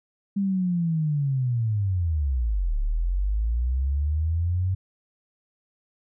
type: linear two-way sweep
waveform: sine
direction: down then up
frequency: 201.5 to 34.65 to 94.9 Hz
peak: -21 dBFS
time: 0.36-4.75 s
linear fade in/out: 10 ms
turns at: 2.78 s
effects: none